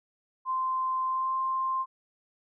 sine tone with pitch glide, 1040 to 1050.9 Hz, C6 to C6, -11 to +7 cents, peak -26 dBFS, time 0.45-1.86 s, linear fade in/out 50 ms, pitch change +18 cents, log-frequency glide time 1.05-1.34 s, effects none

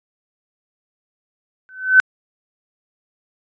sine tone with exponential growth, 1520 Hz, F#6, 46 cents sharp, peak -3 dBFS, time 1.69-2 s, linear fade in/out 0 ms, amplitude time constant 66 ms, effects resampled to 16000 Hz

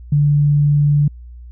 sine tone, 145.9 Hz, D3, 11 cents flat, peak -10 dBFS, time 0.12-1.08 s, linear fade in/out 5 ms, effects added 60 Hz sine -33 dBFS peak until 1.51 s

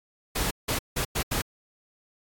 pink noise bursts at uneven times, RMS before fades -27 dBFS, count 5, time 0.35-0.51 / 0.68-0.79 / 0.96-1.05 / 1.15-1.23 / 1.31-1.42 s, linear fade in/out 10 ms, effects AAC 64 kbps

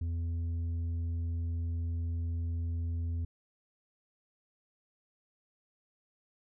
sine tone with tanh clipping, 84 Hz, E2, 33 cents sharp, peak -32 dBFS, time 0.01-3.25 s, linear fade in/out 5 ms, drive 5 dB, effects none

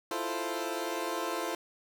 20% pulse chord, F major seventh, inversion third, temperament equal, 329.6 / 349.2 / 440 / 523.3 Hz, E4 / F4 / A4 / C5, 0 / 0 / 0 / 0 cents, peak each -33 dBFS, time 0.11-1.55 s, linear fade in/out 2 ms, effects none

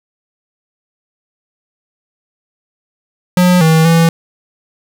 square tone with pitch steps, 179.9 / 160.4 / 165.7 Hz, F#3 / E3 / E3, -48 / -47 / +9 cents, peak -7 dBFS, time 3.37-4.09 s, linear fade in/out 2 ms, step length 240 ms, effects 7-bit

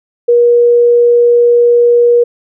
sine tone, 477.9 Hz, A#4, 43 cents sharp, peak -4 dBFS, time 0.28-2.24 s, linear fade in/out 10 ms, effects none

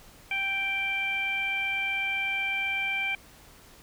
harmonic tone, 784 Hz, G5, in tune, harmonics 1 / 2 / 3 / 4, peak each -38 / -38 / -27 / -38 dBFS, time 0.31-3.15 s, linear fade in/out 2 ms, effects pink hiss -53 dBFS RMS until 3.82 s

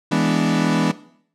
40% pulse chord, E dominant seventh, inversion none, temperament equal, 164.81 / 207.7 / 246.9 / 293.7 Hz, E3 / G#3 / B3 / D4, 0 / 0 / 0 / 0 cents, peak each -21 dBFS, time 0.11-0.92 s, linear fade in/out 10 ms, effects noise-tail reverb RT60 0.6 s tail -17 dB re dry + low-pass 7000 Hz 12 dB/octave

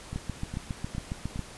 two click trains, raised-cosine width 5 ms, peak -19 / -23 dBFS, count 10 / 4, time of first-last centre 0.16-1.393 / 0.13-1.36 s, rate 7.3 / 2.44 Hz, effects pink hiss -46 dBFS RMS until 1.57 s + resampled to 24000 Hz

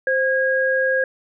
sine tone pair together, 524 / 1637.9 Hz, C5 / G#6, +2 / -24 cents, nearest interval octave + minor sixth, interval 1974 cents, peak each -19 dBFS, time 0.07-1.04 s, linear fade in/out 2 ms, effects none

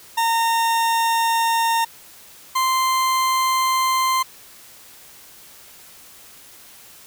40% pulse tone pair in turn, 917 / 1042.9 Hz, A#5 / C6, -29 / -6 cents, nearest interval major second, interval 223 cents, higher second, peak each -16 dBFS, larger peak neither, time 0.17-1.85 / 2.55-4.23 s, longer neither, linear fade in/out 10 ms, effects white hiss -45 dBFS RMS until 7.06 s

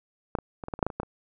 clicks, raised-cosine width 1 ms, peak -12 / -18 / -22 / -21 / -16 / -23 / -7 / -13 / -23 / -15 / -23 dBFS, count 11, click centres 0.352 / 0.387 / 0.638 / 0.684 / 0.738 / 0.791 / 0.828 / 0.866 / 0.902 / 1 / 1.032 s, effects none

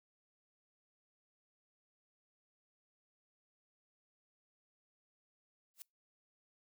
blue noise with exponential growth, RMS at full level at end -45 dBFS, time 5.74-5.82 s, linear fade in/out 0 ms, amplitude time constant 16 ms, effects noise-tail reverb RT60 0.2 s tail -26 dB re dry

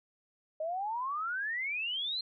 sine exponential sweep, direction up, 612 to 4211 Hz, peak -32 dBFS, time 0.6-2.21 s, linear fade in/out 5 ms, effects none

